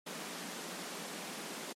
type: high-pass noise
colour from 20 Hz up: pink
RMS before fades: -43 dBFS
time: 0.06-1.73 s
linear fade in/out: 10 ms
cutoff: 160 Hz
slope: 96 dB/octave
effects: low-pass 11000 Hz 12 dB/octave + MP3 64 kbps